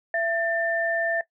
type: tone pair together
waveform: sine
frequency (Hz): 669.7 / 1788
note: E5 / A6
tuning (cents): +27 / +27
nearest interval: octave + perfect fourth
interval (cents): 1700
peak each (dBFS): -25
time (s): 0.14-1.21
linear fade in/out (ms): 2
effects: noise-tail reverb RT60 0.1 s tail -18 dB re dry